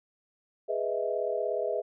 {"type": "chord", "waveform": "sine", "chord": "E major seventh", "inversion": "first", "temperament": "equal", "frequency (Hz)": [415.3, 493.9, 622.3, 659.3], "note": ["G#4", "B4", "D#5", "E5"], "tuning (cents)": [0, 0, 0, 0], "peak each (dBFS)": -33, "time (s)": [0.68, 1.82], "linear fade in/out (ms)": 20, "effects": []}